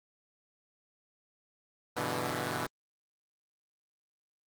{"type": "chord", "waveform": "5% pulse", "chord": "E minor seventh", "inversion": "first", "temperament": "equal", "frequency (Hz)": [98, 123.47, 146.83, 164.81], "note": ["G2", "B2", "D3", "E3"], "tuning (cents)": [0, 0, 0, 0], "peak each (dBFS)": [-29, -24, -27, -26], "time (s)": [1.96, 2.67], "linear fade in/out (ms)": 10, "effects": ["Opus 32 kbps"]}